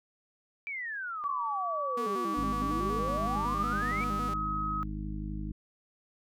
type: exponential two-way sweep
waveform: sine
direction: down then up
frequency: 2353 to 236.4 to 2353 Hz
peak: -34 dBFS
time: 0.67-4.04 s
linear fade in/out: 0 ms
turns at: 2.56 s
type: tone with pitch glide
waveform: sine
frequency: 1145 to 1270.5 Hz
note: D6 to D#6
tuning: -44 to +36 cents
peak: -31 dBFS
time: 1.24-4.83 s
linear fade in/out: 0 ms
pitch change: +180 cents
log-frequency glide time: 3.27-3.95 s
type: tone with vibrato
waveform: sawtooth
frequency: 220.3 Hz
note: A3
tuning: 2 cents sharp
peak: -33 dBFS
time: 1.97-4.34 s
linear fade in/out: 5 ms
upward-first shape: square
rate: 5.4 Hz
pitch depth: 170 cents each way
type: harmonic tone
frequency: 51.91 Hz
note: G#1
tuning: in tune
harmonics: 1 / 2 / 3 / 4 / 5 / 6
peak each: -36 / -45 / -41 / -41 / -52 / -43 dBFS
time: 2.37-5.52 s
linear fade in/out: 5 ms
effects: none